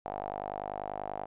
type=tone with band-pass filter; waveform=sawtooth; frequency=50.2 Hz; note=G1; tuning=42 cents sharp; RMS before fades=-38 dBFS; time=0.05-1.26 s; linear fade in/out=10 ms; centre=740 Hz; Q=5.3; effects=resampled to 8000 Hz